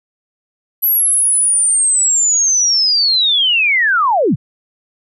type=linear sweep; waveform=sine; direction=down; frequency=11840 to 89 Hz; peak=-10 dBFS; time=0.82-4.36 s; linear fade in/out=20 ms; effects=none